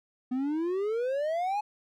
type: exponential sweep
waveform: triangle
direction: up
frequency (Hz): 246.9 to 853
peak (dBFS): -25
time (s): 0.31-1.61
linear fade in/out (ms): 10
effects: none